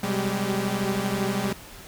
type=tone cluster; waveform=sawtooth; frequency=126.5 / 192.4 / 205 / 387.7 Hz; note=B2 / G3 / G#3 / G4; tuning=+42 / -32 / -22 / -19 cents; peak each=-29 / -24 / -24 / -29 dBFS; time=0.03-1.53 s; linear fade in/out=5 ms; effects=pink hiss -44 dBFS RMS until 1.87 s